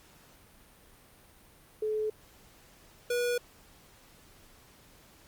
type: tone pair in turn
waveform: sine / square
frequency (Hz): 430.3 / 484.8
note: A4 / B4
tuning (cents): -39 / -32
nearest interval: major second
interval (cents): 207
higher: second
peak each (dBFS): -28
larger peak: neither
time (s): 1.82-2.1 / 3.1-3.38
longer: neither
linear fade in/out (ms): 5
effects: pink hiss -58 dBFS RMS until 5.27 s + Opus 48 kbps